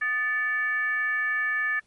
sine tone with frequency modulation, 1750 Hz, A6, 10 cents flat, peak -23 dBFS, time 0.01-1.8 s, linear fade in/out 10 ms, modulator 518 Hz, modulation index 0.55, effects pink hiss -66 dBFS RMS until 1.86 s + MP3 48 kbps

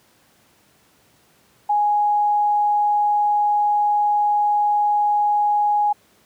sine tone, 830.6 Hz, G#5, in tune, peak -15 dBFS, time 1.69-5.93 s, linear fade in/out 10 ms, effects pink hiss -57 dBFS RMS until 6.25 s + high-pass 100 Hz 12 dB/octave

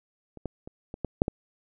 clicks, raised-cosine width 2 ms, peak -30 / -18 / -27 / -23 / -15 / -6 / -14 dBFS, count 7, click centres 0.373 / 0.457 / 0.675 / 0.941 / 1.047 / 1.219 / 1.281 s, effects none

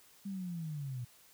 sine linear sweep, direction down, 201.3 to 118.5 Hz, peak -37 dBFS, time 0.25-1.05 s, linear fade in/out 10 ms, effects white hiss -62 dBFS RMS until 1.33 s

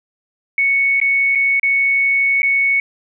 sine tone with dropouts, 2217 Hz, C#7, in tune, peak -12 dBFS, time 0.58-2.8 s, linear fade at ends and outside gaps 2 ms, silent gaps 1.001-1.014 / 1.351-1.355 / 1.597-1.631 / 2.42-2.43 s, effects none

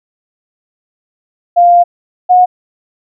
sine tone pair in turn, 698.5 / 726.7 Hz, F5 / F#5, 0 / -31 cents, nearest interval minor second, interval 69 cents, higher second, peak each -3 dBFS, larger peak neither, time 1.56-1.84 / 2.29-2.46 s, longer first, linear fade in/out 20 ms, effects none

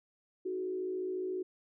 sine tone with frequency modulation, 370.4 Hz, F#4, 2 cents sharp, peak -33 dBFS, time 0.45-1.43 s, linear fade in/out 10 ms, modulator 54.2 Hz, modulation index 0.58, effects none

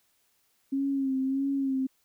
sine tone with vibrato, 270 Hz, C#4, 45 cents flat, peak -25 dBFS, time 0.72-1.87 s, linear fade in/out 10 ms, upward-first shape sine, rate 1.6 Hz, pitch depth 43 cents each way, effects white hiss -70 dBFS RMS until 2.04 s

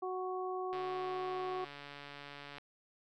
harmonic tone, 370 Hz, F#4, in tune, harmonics 1 / 2 / 3, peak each -38 / -41 / -43 dBFS, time 0.02-1.65 s, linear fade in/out 10 ms
click train, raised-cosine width 0.3 ms, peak -32 dBFS, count 266, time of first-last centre 0.73-2.583 s, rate 143 Hz
effects none

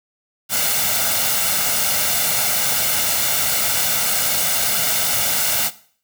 white noise with comb filter, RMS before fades -19 dBFS, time 0.49-5.71 s, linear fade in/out 50 ms, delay 1.4 ms, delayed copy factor +0.6, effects noise-tail reverb RT60 0.5 s tail -17 dB re dry + high-pass 100 Hz 12 dB/octave

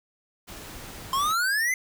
pink noise, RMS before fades -41 dBFS, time 0.47-1.34 s, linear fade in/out 20 ms
square exponential sweep, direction up, 1046.5 to 2086 Hz, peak -23 dBFS, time 1.13-1.74 s, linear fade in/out 2 ms
effects none

